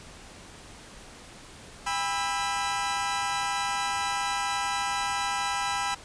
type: chord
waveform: sawtooth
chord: E minor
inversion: first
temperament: equal with one note detuned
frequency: 804.6 / 987.8 / 1318.5 Hz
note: G5 / B5 / E6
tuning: +45 / 0 / 0 cents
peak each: -27 / -27 / -29 dBFS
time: 1.86-5.95 s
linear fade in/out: 10 ms
effects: pink hiss -47 dBFS RMS until 6.04 s + resampled to 22050 Hz